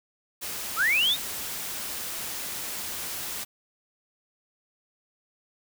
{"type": "noise", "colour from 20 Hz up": "white", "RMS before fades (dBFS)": -34, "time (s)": [0.41, 3.45], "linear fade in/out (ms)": 20}
{"type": "linear sweep", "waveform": "sine", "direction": "up", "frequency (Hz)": [1174.7, 3836], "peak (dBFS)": -20, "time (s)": [0.76, 1.17], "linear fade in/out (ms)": 50}
{"effects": []}